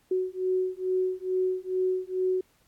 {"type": "beating tone pair", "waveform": "sine", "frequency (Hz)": [370, 372.3], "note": ["F#4", "F#4"], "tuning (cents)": [0, 11], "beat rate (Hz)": 2.3, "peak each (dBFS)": -28, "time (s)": [0.11, 2.41], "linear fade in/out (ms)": 5, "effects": ["pink hiss -66 dBFS RMS until 2.67 s", "AAC 64 kbps"]}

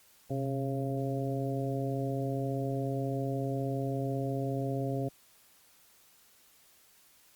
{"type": "harmonic tone with a mistuned harmonic", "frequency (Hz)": 136.5, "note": "C#3", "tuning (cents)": -26, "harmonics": [1, 2, 3, 4, 5], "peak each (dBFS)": [-33, -36, -38, -39, -40], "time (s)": [0.3, 5.09], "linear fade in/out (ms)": 10, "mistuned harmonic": 1, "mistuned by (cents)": -70, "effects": ["white hiss -62 dBFS RMS until 7.35 s", "Opus 48 kbps"]}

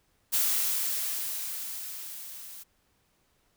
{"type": "noise with level ramp", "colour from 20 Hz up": "blue", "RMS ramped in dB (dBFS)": [-25, -45], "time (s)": [0.32, 2.64], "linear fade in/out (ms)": 20, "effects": ["pink hiss -70 dBFS RMS until 3.56 s"]}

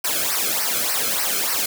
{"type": "noise with flanger", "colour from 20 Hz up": "white", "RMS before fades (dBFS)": -22, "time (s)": [0.04, 1.66], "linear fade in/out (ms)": 5, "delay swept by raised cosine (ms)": [0.28, 1.1], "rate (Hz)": 3.4, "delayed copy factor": -0.85, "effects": []}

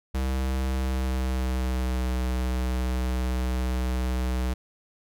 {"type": "tone with pitch glide", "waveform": "square", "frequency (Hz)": [65.4, 63.03], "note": ["C2", "B1"], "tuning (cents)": [0, 36], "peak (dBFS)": -25, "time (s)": [0.14, 4.54], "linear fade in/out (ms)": 10, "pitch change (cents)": -64, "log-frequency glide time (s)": [0.66, 2.06], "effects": []}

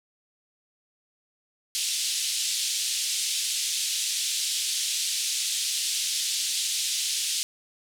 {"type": "band-pass noise", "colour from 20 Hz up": "pink", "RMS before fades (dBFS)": -28, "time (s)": [1.75, 7.43], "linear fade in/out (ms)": 0, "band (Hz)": [3200, 10000], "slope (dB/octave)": 24, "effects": []}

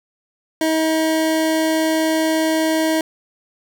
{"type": "tone", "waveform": "25% pulse", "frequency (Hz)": 318.3, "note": "D#4", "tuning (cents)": 39, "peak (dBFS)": -12, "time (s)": [0.61, 3.01], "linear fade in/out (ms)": 2, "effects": []}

